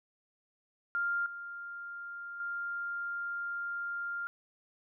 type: tone with level steps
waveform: sine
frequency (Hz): 1398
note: F6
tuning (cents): +1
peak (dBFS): -29 / -40 / -34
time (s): 0.95-4.27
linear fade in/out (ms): 0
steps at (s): 1.26 / 2.4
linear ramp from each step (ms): 2
effects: none